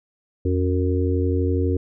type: harmonic tone with a mistuned harmonic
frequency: 92 Hz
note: F#2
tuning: 9 cents flat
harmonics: 1 / 3 / 4 / 5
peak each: -20 / -25 / -26 / -27 dBFS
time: 0.45-1.77 s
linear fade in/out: 5 ms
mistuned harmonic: 1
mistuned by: -130 cents
effects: none